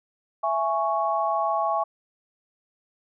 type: chord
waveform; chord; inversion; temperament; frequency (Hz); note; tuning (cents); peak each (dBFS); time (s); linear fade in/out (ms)
sine; C# minor; first; just; 665.2 / 831.5 / 1108.7; E5 / G#5 / C#6; +16 / +2 / 0; -26; 0.43-1.84; 10
effects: none